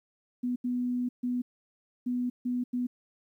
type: tone bursts at uneven times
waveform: sine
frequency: 246.9 Hz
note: B3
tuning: in tune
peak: -27 dBFS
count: 6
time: 0.43-0.56 / 0.64-1.09 / 1.23-1.42 / 2.06-2.3 / 2.45-2.64 / 2.73-2.87 s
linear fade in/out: 10 ms
effects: 11-bit